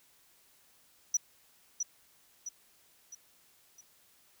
sine tone with echo, 5890 Hz, F#8, 9 cents flat, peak -22 dBFS, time 1.14-1.17 s, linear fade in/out 5 ms, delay 660 ms, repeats 4, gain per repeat -7 dB, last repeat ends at 3.81 s, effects tanh soft clip ceiling -23 dBFS + white hiss -65 dBFS RMS until 4.4 s

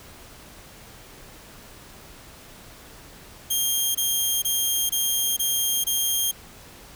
10% pulse tone bursts, 3211 Hz, G7, 41 cents sharp, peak -13 dBFS, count 6, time 3.5-6.315 s, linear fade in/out 10 ms, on 450 ms, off 23 ms, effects pink hiss -46 dBFS RMS until 6.95 s

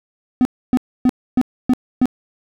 triangle tone bursts, 251.8 Hz, B3, 34 cents sharp, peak -8 dBFS, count 6, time 0.41-2.056 s, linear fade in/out 0 ms, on 41 ms, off 280 ms, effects none

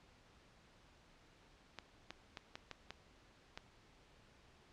clicks, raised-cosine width 0.2 ms, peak -28 dBFS, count 7, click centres 1.787 / 2.106 / 2.372 / 2.555 / 2.713 / 2.906 / 3.575 s, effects pink hiss -66 dBFS RMS until 4.72 s + low-pass 5000 Hz 12 dB/octave

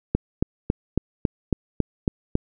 click train, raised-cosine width 3 ms, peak -6 dBFS, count 9, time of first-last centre 0.15-2.354 s, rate 3.63 Hz, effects none

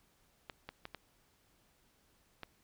clicks, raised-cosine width 0.3 ms, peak -27 dBFS, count 5, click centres 0.498 / 0.69 / 0.854 / 0.947 / 2.433 s, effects pink hiss -71 dBFS RMS until 2.63 s

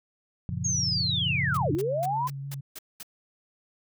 sine chord, Gb major seventh, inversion none, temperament just, 92.5 / 115.62 / 138.75 / 173.43 Hz, Gb2 / Bb2 / Db3 / F3, 0 / -14 / +2 / -12 cents, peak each -34 dBFS, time 0.49-1.75 s, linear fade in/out 0 ms
sine linear two-way sweep, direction down then up, 6645 to 278.8 to 1037 Hz, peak -25 dBFS, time 0.64-2.28 s, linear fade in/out 10 ms, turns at 1.72 s
sine tone with vibrato, 138.59 Hz, C#3, in tune, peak -33 dBFS, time 1.26-2.61 s, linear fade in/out 10 ms, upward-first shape square, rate 5.1 Hz, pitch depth 14 cents each way
white noise bursts, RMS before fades -40 dBFS, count 7, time 1.54-3.031 s, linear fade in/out 5 ms, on 33 ms, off 210 ms
effects none

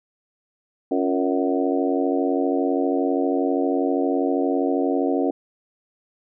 harmonic tone with a mistuned harmonic, 92.5 Hz, F#2, in tune, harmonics 3 / 4 / 5 / 6 / 7 / 8, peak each -22 / -25 / -26 / -30 / -29 / -30 dBFS, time 0.91-5.31 s, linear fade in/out 5 ms, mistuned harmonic 4, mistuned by -83 cents, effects none

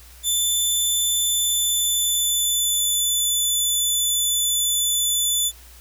15% pulse tone with pitch glide, 3520 to 3494 Hz, A7 to A7, 0 to -13 cents, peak -12 dBFS, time 0.23-5.52 s, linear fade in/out 50 ms, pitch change -13 cents, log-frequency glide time 1.21-3.34 s, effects added 60 Hz sine -45 dBFS peak until 5.8 s + white hiss -48 dBFS RMS until 5.8 s

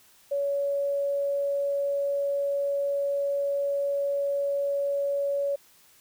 sine tone, 563 Hz, C#5, 27 cents sharp, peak -24 dBFS, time 0.31-5.56 s, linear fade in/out 10 ms, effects white hiss -58 dBFS RMS until 6 s

